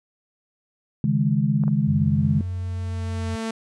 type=chord; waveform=sine; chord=C# suspended second; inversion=none; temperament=just; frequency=138.59 / 155.92 / 207.9 Hz; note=C#3 / D#3 / G#3; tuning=0 / +4 / +2 cents; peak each=-22 dBFS; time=1.04-2.41 s; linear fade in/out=2 ms
type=tone with exponential growth; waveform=sawtooth; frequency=224.1 Hz; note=A3; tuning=32 cents sharp; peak=-21 dBFS; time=1.62-3.51 s; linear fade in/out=5 ms; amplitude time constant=410 ms
type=clicks; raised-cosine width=1 ms; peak=-23 dBFS; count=2; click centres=1.637 / 1.68 s
type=tone with pitch glide; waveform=sine; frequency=91.3 to 89.47 Hz; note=F#2 to F2; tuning=-23 to +42 cents; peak=-25 dBFS; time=1.87-3.36 s; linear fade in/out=10 ms; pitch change=-35 cents; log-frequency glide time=2.43-3.21 s
effects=resampled to 22050 Hz